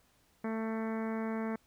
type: harmonic tone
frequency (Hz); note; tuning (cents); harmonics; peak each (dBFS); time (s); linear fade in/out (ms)
222.4; A3; +19; 1 / 2 / 3 / 4 / 5 / 6 / 7 / 8 / 9 / 10; -34 / -40 / -44 / -46 / -48 / -50 / -51 / -52 / -53 / -54; 0.44-1.56; 5
effects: pink hiss -69 dBFS RMS until 1.66 s